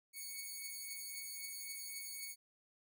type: beating tone pair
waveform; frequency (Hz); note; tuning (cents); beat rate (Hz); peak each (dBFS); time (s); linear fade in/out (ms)
5% pulse; 2222 / 2225.8; C#7 / C#7; +4 / +6; 3.8; -40 / -36; 0.13-2.36; 50
effects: none